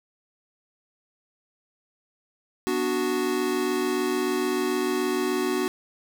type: chord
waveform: square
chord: B minor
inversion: none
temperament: equal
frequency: 246.9 / 293.7 / 370 Hz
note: B3 / D4 / F#4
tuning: 0 / 0 / 0 cents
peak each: -31 / -30 / -26 dBFS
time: 2.67-5.68 s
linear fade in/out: 0 ms
effects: none